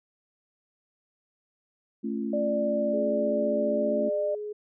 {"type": "chord", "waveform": "sine", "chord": "A augmented", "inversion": "none", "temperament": "just", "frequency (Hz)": [220, 275, 343.8], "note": ["A3", "C#4", "E#4"], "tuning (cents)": [0, -14, -27], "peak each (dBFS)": [-30, -33, -35], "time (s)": [2.03, 4.1], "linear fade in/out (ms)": 20}
{"type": "tone with pitch glide", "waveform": "sine", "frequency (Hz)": [590, 599.6], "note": ["D5", "D5"], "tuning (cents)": [8, 36], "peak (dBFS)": -25, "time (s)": [2.33, 4.35], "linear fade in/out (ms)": 5, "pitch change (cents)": 28, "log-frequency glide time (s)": [3.66, 4.19]}
{"type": "tone", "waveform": "sine", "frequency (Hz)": 419.3, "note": "G#4", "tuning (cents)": 17, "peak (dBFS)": -32, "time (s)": [2.93, 4.53], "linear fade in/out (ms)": 10}
{"effects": []}